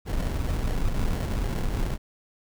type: noise with sample-and-hold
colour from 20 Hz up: brown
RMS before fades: -26 dBFS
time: 0.05-1.98 s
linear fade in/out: 50 ms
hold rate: 1225 Hz
effects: none